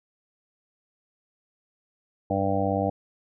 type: harmonic tone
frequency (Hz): 98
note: G2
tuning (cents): 0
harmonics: 1 / 2 / 3 / 5 / 6 / 7 / 8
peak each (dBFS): -30 / -30 / -30 / -30 / -30 / -30 / -30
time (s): 2.3-2.9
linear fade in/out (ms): 5
effects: none